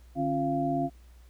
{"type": "tone cluster", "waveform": "sine", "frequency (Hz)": [149, 271.2, 348.8, 691], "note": ["D3", "C#4", "F4", "F5"], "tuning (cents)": [25, -38, -2, -19], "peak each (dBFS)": [-34, -29, -35, -29], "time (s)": [0.15, 0.9], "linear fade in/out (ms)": 50, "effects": ["added 60 Hz sine -50 dBFS peak until 1.29 s", "pink hiss -64 dBFS RMS until 1.29 s"]}